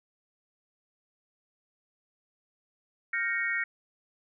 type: chord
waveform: sine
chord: G half-diminished seventh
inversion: third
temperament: equal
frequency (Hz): 1396.9 / 1568 / 1864.7 / 2217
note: F6 / G6 / Bb6 / Db7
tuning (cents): 0 / 0 / 0 / 0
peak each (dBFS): -36 / -36 / -30 / -32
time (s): 3.13-3.64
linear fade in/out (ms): 5
effects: none